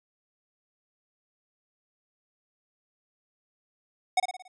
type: tone with echo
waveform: square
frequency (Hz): 740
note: F#5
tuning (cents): 0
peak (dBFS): -20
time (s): 4.17-4.2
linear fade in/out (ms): 5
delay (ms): 56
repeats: 5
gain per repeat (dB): -6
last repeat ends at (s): 4.48
effects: resampled to 22050 Hz